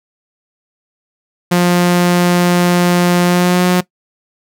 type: tone with pitch glide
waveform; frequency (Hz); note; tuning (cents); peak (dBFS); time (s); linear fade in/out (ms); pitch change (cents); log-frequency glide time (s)
sawtooth; 176.5 to 180.21; F3 to F#3; +19 to -45; -5; 1.51-3.81; 10; +36; 3.24-3.65
effects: noise-tail reverb RT60 0.1 s tail -19 dB re dry